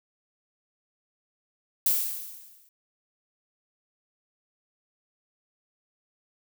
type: noise with exponential decay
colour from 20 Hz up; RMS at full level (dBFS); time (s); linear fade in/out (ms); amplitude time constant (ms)
violet; -21; 1.86-2.69; 2; 180
effects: none